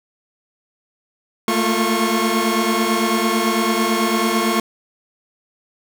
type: tone cluster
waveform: sawtooth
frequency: 219.3 / 228.3 / 349.3 / 1091 Hz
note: A3 / A#3 / F4 / C#6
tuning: -6 / -36 / 0 / -28 cents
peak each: -18 dBFS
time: 1.48-4.6 s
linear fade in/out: 2 ms
effects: none